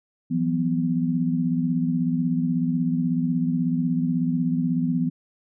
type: tone cluster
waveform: sine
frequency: 167.6 / 183.9 / 249.5 Hz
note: E3 / F#3 / B3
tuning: +29 / -10 / +18 cents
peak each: -24 / -29 / -23 dBFS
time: 0.3-5.1 s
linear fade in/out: 20 ms
effects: none